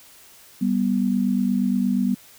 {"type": "tone pair together", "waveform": "sine", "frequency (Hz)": [196, 244.5], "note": ["G3", "B3"], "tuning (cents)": [0, -17], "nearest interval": "major third", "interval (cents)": 383, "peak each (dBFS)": -21, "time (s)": [0.61, 2.15], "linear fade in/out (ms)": 10, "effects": ["white hiss -49 dBFS RMS until 2.38 s"]}